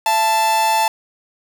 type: tone pair together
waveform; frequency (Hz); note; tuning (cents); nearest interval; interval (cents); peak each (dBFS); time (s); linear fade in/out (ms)
45% pulse; 675.3 / 880; E5 / A5; +42 / 0; perfect fourth; 458; -24 / -14; 0.06-0.88; 2
effects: none